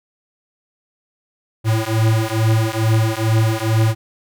square beating tone pair, 110 / 112.3 Hz, A2 / A2, 0 / +36 cents, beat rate 2.3 Hz, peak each -18 dBFS, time 1.64-3.95 s, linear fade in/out 50 ms, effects none

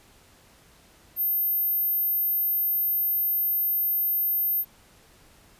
sine tone, 13150 Hz, G#9, 18 cents flat, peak -21 dBFS, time 1.16-4.65 s, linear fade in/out 50 ms, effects pink hiss -56 dBFS RMS until 5.59 s + resampled to 32000 Hz

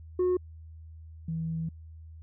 sine tone pair in turn, 363.4 / 162.53 Hz, F#4 / E3, -31 / -24 cents, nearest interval octave + major second, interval 1393 cents, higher first, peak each -20 / -29 dBFS, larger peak first, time 0.19-0.37 / 1.28-1.69 s, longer second, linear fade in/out 5 ms, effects tanh soft clip ceiling -22 dBFS + added 80 Hz sine -44 dBFS peak until 2.22 s

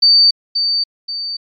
sine tone with echo, 4592 Hz, D8, 40 cents flat, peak -6 dBFS, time 0.02-0.31 s, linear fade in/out 10 ms, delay 530 ms, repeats 2, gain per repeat -7 dB, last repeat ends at 1.37 s, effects MP3 96 kbps

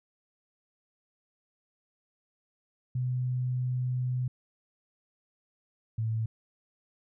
sine tone pair in turn, 126.1 / 111.63 Hz, B2 / A2, +36 / +25 cents, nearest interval major second, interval 211 cents, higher first, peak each -27 dBFS, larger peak neither, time 2.95-4.28 / 5.98-6.26 s, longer first, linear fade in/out 5 ms, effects none

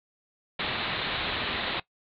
white low-pass noise, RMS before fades -31 dBFS, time 0.59-1.8 s, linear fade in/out 5 ms, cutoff 4100 Hz, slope 96 dB/octave, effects noise-tail reverb RT60 0.1 s tail -19 dB re dry

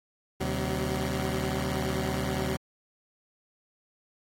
15% pulse tone cluster, 75.2 / 129.1 / 188.9 Hz, D2 / C3 / F#3, +42 / -23 / +36 cents, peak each -26 dBFS, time 0.4-2.57 s, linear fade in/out 10 ms, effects AAC 48 kbps

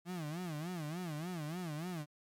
35% pulse tone with vibrato, 164.81 Hz, E3, in tune, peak -37 dBFS, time 0.05-2.06 s, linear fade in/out 50 ms, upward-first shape sine, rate 3.4 Hz, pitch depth 190 cents each way, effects MP3 96 kbps

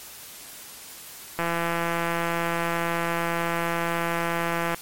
click train, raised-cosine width 0.5 ms, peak -11 dBFS, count 568, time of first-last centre 1.39-4.745 s, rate 169 Hz, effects white hiss -42 dBFS RMS until 4.81 s + MP3 64 kbps

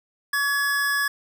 square tone pair together, 1131.6 / 1694 Hz, C#6 / G#6, +35 / +34 cents, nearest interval perfect fifth, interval 699 cents, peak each -30 / -22 dBFS, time 0.33-1.08 s, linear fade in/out 5 ms, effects none

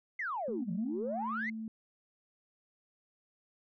sine exponential two-way sweep, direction down then up, 2139 to 164.81 to 2139 Hz, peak -33 dBFS, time 0.19-1.5 s, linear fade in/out 5 ms, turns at 0.72 s
sine tone with pitch glide, 223.2 to 221.4 Hz, A3 to A3, +25 to +11 cents, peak -37 dBFS, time 0.48-1.68 s, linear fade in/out 2 ms, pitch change -14 cents, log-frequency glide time 0.59-1.52 s
effects tanh soft clip ceiling -26 dBFS

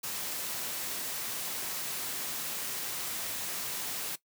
white noise, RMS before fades -36 dBFS, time 0.03-4.16 s, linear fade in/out 10 ms, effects noise-tail reverb RT60 0.1 s tail -18 dB re dry + high-pass 100 Hz 12 dB/octave

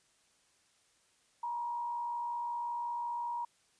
sine tone with frequency modulation, 951 Hz, A#5, 34 cents sharp, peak -34 dBFS, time 1.43-3.45 s, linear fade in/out 5 ms, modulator 65.4 Hz, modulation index 0.36, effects white hiss -70 dBFS RMS until 3.79 s + resampled to 22050 Hz

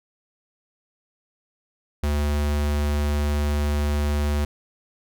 square tone, 73.42 Hz, D2, in tune, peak -21 dBFS, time 2.03-4.45 s, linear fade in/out 5 ms, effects none

